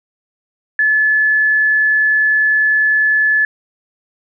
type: tone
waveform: sine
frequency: 1725 Hz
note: A6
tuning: 35 cents flat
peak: -10 dBFS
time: 0.79-3.45 s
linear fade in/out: 2 ms
effects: none